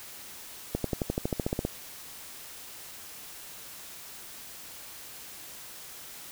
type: accelerating click train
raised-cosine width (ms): 2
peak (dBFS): -14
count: 13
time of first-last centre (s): 0.75-1.65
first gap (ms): 93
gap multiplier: 0.96
effects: white hiss -45 dBFS RMS until 6.31 s